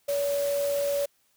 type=tone in noise; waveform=sine; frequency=568 Hz; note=C#5; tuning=42 cents sharp; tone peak=-24 dBFS; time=0.08-1.06 s; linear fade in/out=10 ms; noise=white; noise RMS=-38 dBFS; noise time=0.08-1.06 s; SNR=+11 dB; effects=white hiss -68 dBFS RMS until 1.36 s